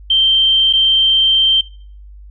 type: tone with dropouts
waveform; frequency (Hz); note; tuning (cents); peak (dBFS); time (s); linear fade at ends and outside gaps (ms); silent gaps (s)
sine; 3136; G7; 0; -9; 0.1-1.61; 5; 0.728-0.734
effects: noise-tail reverb RT60 0.5 s tail -21 dB re dry + added 50 Hz sine -34 dBFS peak until 2.3 s